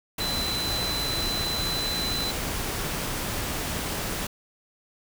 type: tone in noise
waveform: sine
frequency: 4021 Hz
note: B7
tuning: 30 cents sharp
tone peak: -28 dBFS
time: 0.2-2.31 s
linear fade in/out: 5 ms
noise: pink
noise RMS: -30 dBFS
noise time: 0.18-4.27 s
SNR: -1 dB
effects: none